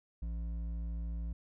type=tone with hard clipping; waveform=triangle; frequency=56.7 Hz; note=A#1; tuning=47 cents flat; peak=-37 dBFS; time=0.22-1.33 s; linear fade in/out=5 ms; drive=11 dB; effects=none